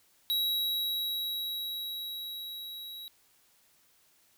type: tone with level ramp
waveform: square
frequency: 3868 Hz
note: B7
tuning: 37 cents flat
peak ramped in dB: -27 to -42 dBFS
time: 0.3-3.08 s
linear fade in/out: 0 ms
effects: white hiss -66 dBFS RMS until 4.37 s